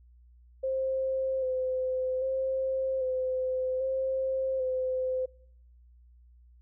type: tone with vibrato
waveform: sine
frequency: 521 Hz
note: C5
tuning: 7 cents flat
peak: -27 dBFS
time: 0.63-5.26 s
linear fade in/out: 10 ms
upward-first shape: square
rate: 0.63 Hz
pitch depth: 22 cents each way
effects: noise-tail reverb RT60 0.7 s tail -25 dB re dry + added 60 Hz sine -54 dBFS peak until 6.61 s